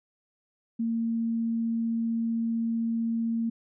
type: tone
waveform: sine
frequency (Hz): 228.9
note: A#3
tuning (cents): -31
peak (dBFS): -25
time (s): 0.79-3.5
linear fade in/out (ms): 10
effects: none